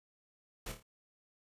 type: noise with echo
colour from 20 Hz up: pink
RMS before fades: -42 dBFS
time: 0.66-0.72 s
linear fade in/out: 5 ms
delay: 27 ms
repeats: 4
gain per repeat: -6 dB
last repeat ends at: 0.828 s
effects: resampled to 32000 Hz

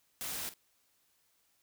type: noise with echo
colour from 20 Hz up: white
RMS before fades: -39 dBFS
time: 0.21-0.49 s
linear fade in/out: 0 ms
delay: 48 ms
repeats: 1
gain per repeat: -14 dB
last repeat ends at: 0.538 s
effects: white hiss -73 dBFS RMS until 1.62 s

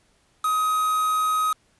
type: tone with quantisation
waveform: triangle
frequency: 1262 Hz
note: D#6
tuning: 24 cents sharp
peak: -18 dBFS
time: 0.44-1.53 s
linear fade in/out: 5 ms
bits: 5
effects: pink hiss -63 dBFS RMS until 1.79 s + resampled to 24000 Hz

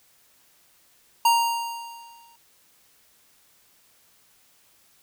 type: tone with exponential decay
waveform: square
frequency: 932.3 Hz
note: A#5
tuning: in tune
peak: -15 dBFS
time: 1.25-2.36 s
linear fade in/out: 5 ms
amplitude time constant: 240 ms
effects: white hiss -60 dBFS RMS until 5.02 s

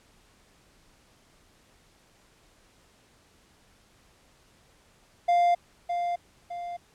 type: tone with echo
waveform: triangle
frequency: 698.5 Hz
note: F5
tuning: in tune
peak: -17 dBFS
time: 5.28-5.55 s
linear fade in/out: 10 ms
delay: 610 ms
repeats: 2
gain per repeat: -7 dB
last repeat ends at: 6.77 s
effects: pink hiss -61 dBFS RMS until 6.94 s + low-pass 10000 Hz 12 dB/octave

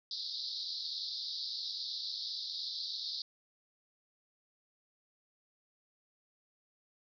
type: band-pass noise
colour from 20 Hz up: pink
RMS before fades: -40 dBFS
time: 0.11-3.22 s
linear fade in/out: 2 ms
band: 3700 to 5100 Hz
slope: 96 dB/octave
effects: none

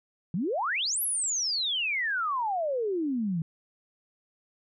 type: exponential two-way sweep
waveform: sine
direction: up then down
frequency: 155.4 to 11750 to 155.4 Hz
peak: -26 dBFS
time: 0.34-3.42 s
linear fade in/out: 2 ms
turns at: 1.02 s
effects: none

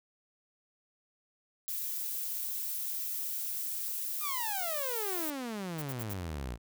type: noise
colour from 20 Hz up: violet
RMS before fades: -36 dBFS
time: 1.68-5.3 s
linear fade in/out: 0 ms
type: exponential sweep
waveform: sawtooth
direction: down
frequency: 1260 to 55 Hz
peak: -32 dBFS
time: 4.2-6.58 s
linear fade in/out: 50 ms
type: noise bursts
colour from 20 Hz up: violet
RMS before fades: -41 dBFS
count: 4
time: 5.78-6.138 s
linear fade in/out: 10 ms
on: 43 ms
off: 62 ms
effects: none

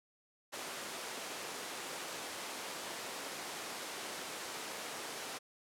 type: high-pass noise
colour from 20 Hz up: pink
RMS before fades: -43 dBFS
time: 0.52-5.39 s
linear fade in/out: 20 ms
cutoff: 380 Hz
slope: 12 dB/octave
effects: low-pass 11000 Hz 12 dB/octave

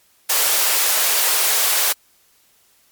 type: high-pass noise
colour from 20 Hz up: white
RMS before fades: -17 dBFS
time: 0.29-1.93 s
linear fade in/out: 10 ms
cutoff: 430 Hz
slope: 24 dB/octave
effects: white hiss -57 dBFS RMS until 2.91 s + MP3 96 kbps

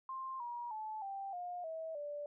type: tone with pitch steps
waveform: sine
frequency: 1054 / 955.4 / 866.1 / 785.1 / 711.6 / 645.1 / 584.7 Hz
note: C6 / A#5 / A5 / G5 / F5 / E5 / D5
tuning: +12 / +42 / -28 / +2 / +32 / -38 / -8 cents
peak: -40 dBFS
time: 0.09-2.26 s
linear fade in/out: 2 ms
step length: 310 ms
effects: none

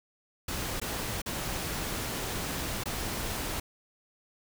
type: noise with dropouts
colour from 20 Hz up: pink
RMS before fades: -34 dBFS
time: 0.48-3.6 s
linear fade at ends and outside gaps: 5 ms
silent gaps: 0.8-0.815 / 1.218-1.26 / 2.837-2.856 s
effects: none

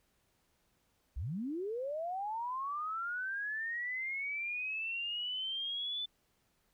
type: linear sweep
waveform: sine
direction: up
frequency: 49 to 3520 Hz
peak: -35 dBFS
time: 1.16-6.06 s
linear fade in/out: 10 ms
effects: pink hiss -75 dBFS RMS until 6.73 s

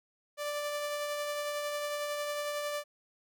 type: tone with tremolo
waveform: sawtooth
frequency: 587.3 Hz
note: D5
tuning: in tune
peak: -28 dBFS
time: 0.37-2.84 s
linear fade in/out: 50 ms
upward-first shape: triangle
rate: 11 Hz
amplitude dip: 30%
effects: none

